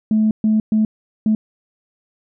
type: tone bursts at uneven times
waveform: sine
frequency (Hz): 216.8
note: A3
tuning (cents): -25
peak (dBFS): -11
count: 4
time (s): 0.11-0.31 / 0.44-0.6 / 0.72-0.85 / 1.26-1.35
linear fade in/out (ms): 2
effects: tanh soft clip ceiling -8 dBFS